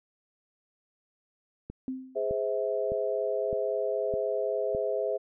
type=click train; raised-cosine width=3 ms; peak=-25 dBFS; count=6; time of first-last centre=1.7-4.749 s; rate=1.64 Hz
type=tone with exponential decay; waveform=sine; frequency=260.2 Hz; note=C4; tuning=9 cents flat; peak=-28 dBFS; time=1.88-2.34 s; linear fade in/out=1 ms; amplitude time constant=98 ms
type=chord; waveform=sine; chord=Ab augmented; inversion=none; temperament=just; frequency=415.3 / 519.1 / 648.9 Hz; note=Ab4 / C5 / E5; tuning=0 / -14 / -27 cents; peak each=-31 dBFS; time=2.15-5.18 s; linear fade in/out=20 ms
effects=none